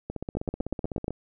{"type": "two click trains", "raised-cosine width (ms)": 2, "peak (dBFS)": [-19, -15], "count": [17, 7], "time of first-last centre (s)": [[0.1, 1.106], [0.37, 1.081]], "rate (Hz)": [15.9, 8.44], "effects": []}